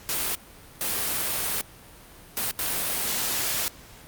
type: noise bursts at uneven times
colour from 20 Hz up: white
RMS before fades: -27 dBFS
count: 4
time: 0.09-0.35 / 0.81-1.61 / 2.37-2.51 / 2.59-3.68 s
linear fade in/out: 0 ms
effects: pink hiss -48 dBFS RMS until 4.07 s + Opus 48 kbps